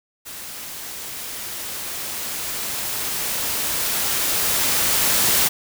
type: noise with level ramp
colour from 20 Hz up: white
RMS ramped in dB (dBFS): -35 to -17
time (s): 0.25-5.49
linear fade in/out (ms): 20
effects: none